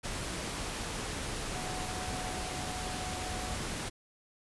sine tone in noise, 736 Hz, F#5, 9 cents flat, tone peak -42 dBFS, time 1.54-3.56 s, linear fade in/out 20 ms, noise pink, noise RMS -37 dBFS, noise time 0.03-3.9 s, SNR -8 dB, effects resampled to 24000 Hz

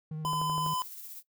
triangle tone with vibrato, 155.7 Hz, D#3, 2 cents sharp, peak -32 dBFS, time 0.11-0.74 s, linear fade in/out 5 ms, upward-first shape square, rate 14 Hz, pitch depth 14 cents each way
click train, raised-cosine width 1 ms, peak -26 dBFS, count 6, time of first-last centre 0.25-0.663 s, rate 12.1 Hz
square tone, 1013 Hz, B5, 44 cents sharp, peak -31 dBFS, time 0.25-0.82 s, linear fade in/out 0 ms
violet noise with tremolo, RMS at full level -43 dBFS, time 0.6-1.23 s, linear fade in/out 50 ms, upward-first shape sine, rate 16 Hz, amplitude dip 35%
effects noise-tail reverb RT60 0.1 s tail -17 dB re dry

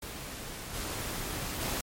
pink noise with level steps, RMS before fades -41 / -36 / -33 dBFS, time 0.02-1.81 s, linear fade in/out 5 ms, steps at 0.73 / 1.6 s, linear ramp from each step 20 ms, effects MP3 64 kbps

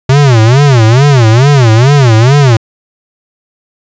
square tone with vibrato, 126.3 Hz, B2, 39 cents sharp, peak -3 dBFS, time 0.09-2.57 s, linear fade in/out 5 ms, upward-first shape sine, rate 2.3 Hz, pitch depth 250 cents each way, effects resampled to 16000 Hz

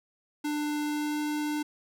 square tone with pitch glide, 297.4 to 299.1 Hz, D4 to D4, +22 to +32 cents, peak -29 dBFS, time 0.44-1.63 s, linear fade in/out 10 ms, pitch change +10 cents, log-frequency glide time 0.84-1.19 s, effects none

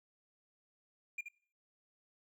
triangle tone with echo, 2404 Hz, D7, 40 cents sharp, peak -35 dBFS, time 1.18-1.21 s, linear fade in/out 5 ms, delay 76 ms, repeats 1, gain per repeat -7 dB, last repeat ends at 1.286 s, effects noise-tail reverb RT60 0.5 s tail -22 dB re dry

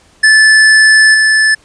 square tone with level steps, 1744 Hz, A6, 16 cents flat, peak -4 / -7 dBFS, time 0.23-1.55 s, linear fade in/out 10 ms, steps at 1.14 s, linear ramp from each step 5 ms, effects pink hiss -47 dBFS RMS until 1.64 s + resampled to 22050 Hz

